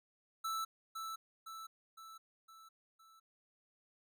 square tone with echo, 1319 Hz, E6, 1 cent sharp, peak -37 dBFS, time 0.44-0.65 s, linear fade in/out 10 ms, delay 510 ms, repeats 5, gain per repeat -5 dB, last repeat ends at 3.2 s, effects none

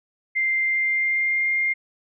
sine tone with pitch glide, 2093 to 2115 Hz, C7 to C7, 0 to +18 cents, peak -19 dBFS, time 0.35-1.74 s, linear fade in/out 20 ms, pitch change +18 cents, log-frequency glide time 0.63-1.5 s, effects none

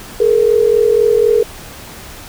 sine tone pair together, 423.7 / 467.7 Hz, G#4 / A#4, +35 / +6 cents, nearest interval major second, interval 171 cents, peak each -11 dBFS, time 0.2-1.43 s, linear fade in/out 5 ms, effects pink hiss -33 dBFS RMS until 2.28 s

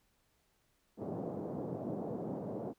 pink band-pass noise, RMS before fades -40 dBFS, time 0.97-2.74 s, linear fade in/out 50 ms, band 140 to 690 Hz, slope 24 dB/octave, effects pink hiss -75 dBFS RMS until 2.78 s

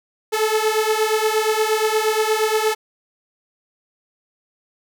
sawtooth beating tone pair, 430.4 / 438.9 Hz, A4 / A4, -38 / -4 cents, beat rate 8.5 Hz, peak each -16 dBFS, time 0.32-2.75 s, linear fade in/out 20 ms, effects none

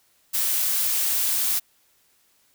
blue noise, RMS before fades -23 dBFS, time 0.33-1.6 s, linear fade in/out 20 ms, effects white hiss -63 dBFS RMS until 2.54 s

